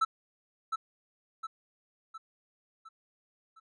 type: tone with echo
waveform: triangle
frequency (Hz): 1318.5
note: E6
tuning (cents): 0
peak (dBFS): -21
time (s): 0.01-0.05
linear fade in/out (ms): 10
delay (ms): 710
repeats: 5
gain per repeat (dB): -6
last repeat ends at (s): 3.6
effects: resampled to 22050 Hz